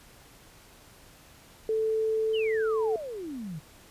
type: tone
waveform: sine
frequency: 440 Hz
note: A4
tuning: in tune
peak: -24 dBFS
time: 1.69-2.96 s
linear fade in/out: 2 ms
type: exponential sweep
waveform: sine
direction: down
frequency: 3146 to 144.7 Hz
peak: -34 dBFS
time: 2.33-3.6 s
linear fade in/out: 20 ms
effects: pink hiss -54 dBFS RMS until 3.9 s + resampled to 32000 Hz